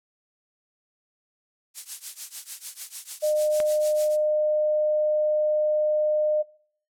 violet noise with tremolo, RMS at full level -26 dBFS, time 1.74-4.17 s, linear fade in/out 50 ms, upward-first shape triangle, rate 6.7 Hz, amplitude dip 95%
sine tone, 608 Hz, D#5, 40 cents flat, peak -20 dBFS, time 3.22-6.43 s, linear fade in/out 20 ms
click, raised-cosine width 0.3 ms, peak -16 dBFS, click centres 3.602 s
effects noise-tail reverb RT60 0.5 s tail -19 dB re dry + low-pass 9000 Hz 12 dB/octave

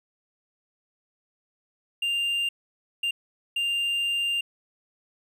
triangle tone bursts at uneven times, 2794 Hz, F7, in tune, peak -22 dBFS, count 3, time 2.02-2.49 / 3.03-3.11 / 3.56-4.41 s, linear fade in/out 5 ms, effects none

